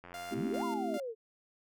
click train, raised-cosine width 0.5 ms, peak -34 dBFS, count 52, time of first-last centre 0.04-0.615 s, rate 88.7 Hz
sawtooth tone with tremolo, 698.5 Hz, F5, in tune, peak -37 dBFS, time 0.14-1 s, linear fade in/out 2 ms, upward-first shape square, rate 2.5 Hz, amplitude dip 60%
sine chord, A minor seventh, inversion none, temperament equal with one note detuned, 220 / 260.6 / 329.6 / 392 Hz, A3 / C4 / E4 / G4, 0 / -7 / 0 / 0 cents, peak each -39 dBFS, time 0.31-0.98 s, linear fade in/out 10 ms
sine exponential two-way sweep, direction up then down, 95.3 to 1046.5 to 428.7 Hz, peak -36 dBFS, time 0.34-1.15 s, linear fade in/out 50 ms, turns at 0.64 s
effects none

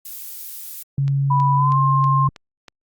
violet noise, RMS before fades -33 dBFS, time 0.05-0.83 s, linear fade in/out 5 ms
sine tone, 138.59 Hz, C#3, in tune, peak -16 dBFS, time 0.98-2.29 s, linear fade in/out 2 ms
click train, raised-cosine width 0.2 ms, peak -21 dBFS, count 6, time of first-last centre 1.08-2.683 s, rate 3.12 Hz
sine tone with pitch glide, 987.8 to 1058.7 Hz, B5 to C6, 0 to +20 cents, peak -16 dBFS, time 1.3-2.28 s, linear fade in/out 10 ms, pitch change +120 cents, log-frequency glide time 1.56-1.77 s
effects Opus 48 kbps

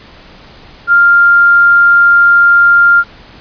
sine tone, 1396.9 Hz, F6, in tune, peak -3 dBFS, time 0.87-3.04 s, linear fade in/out 50 ms, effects pink hiss -37 dBFS RMS until 3.4 s + resampled to 11025 Hz

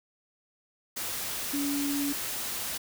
sine tone in noise, 283.5 Hz, C#4, 39 cents sharp, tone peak -28 dBFS, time 1.53-2.13 s, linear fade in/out 10 ms, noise white, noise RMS -34 dBFS, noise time 0.96-2.78 s, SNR +3 dB, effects none

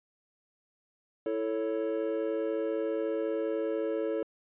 triangle chord, A major, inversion second, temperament equal, 329.6 / 440 / 554.4 Hz, E4 / A4 / C#5, 0 / 0 / 0 cents, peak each -32 / -30 / -32 dBFS, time 1.26-4.23 s, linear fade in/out 2 ms, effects resampled to 8000 Hz

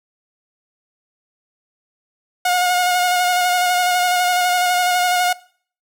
sawtooth tone with vibrato, 720 Hz, F#5, 47 cents flat, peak -11 dBFS, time 2.45-5.33 s, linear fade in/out 5 ms, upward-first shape square, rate 12 Hz, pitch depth 18 cents each way, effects noise-tail reverb RT60 0.5 s tail -21 dB re dry

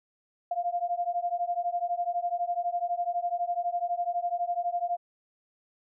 sine beating tone pair, 694 / 706 Hz, F5 / F5, -11 / +19 cents, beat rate 12 Hz, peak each -30 dBFS, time 0.51-4.97 s, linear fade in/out 5 ms, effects none

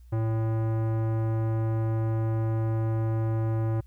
sine tone with tanh clipping, 111.7 Hz, A2, 27 cents sharp, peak -26 dBFS, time 0.12-3.81 s, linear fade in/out 10 ms, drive 18 dB, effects added 60 Hz sine -47 dBFS peak until 3.86 s + white hiss -71 dBFS RMS until 3.86 s

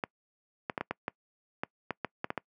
clicks, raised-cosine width 0.5 ms, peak -16 dBFS, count 12, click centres 0.038 / 0.698 / 0.778 / 0.81 / 0.91 / 1.081 / 1.635 / 1.907 / 2.047 / 2.244 / 2.304 / 2.377 s, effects noise-tail reverb RT60 0.1 s tail -25 dB re dry + high-pass 150 Hz 12 dB/octave

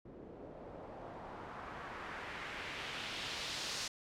white noise with low-pass filter sweep, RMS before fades -45 dBFS, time 0.05-3.88 s, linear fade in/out 5 ms, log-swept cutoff 370 to 5600 Hz, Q 1.4, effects none

